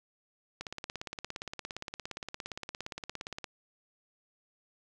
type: click train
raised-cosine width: 0.2 ms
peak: -21 dBFS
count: 50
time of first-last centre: 0.61-3.442 s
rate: 17.3 Hz
effects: none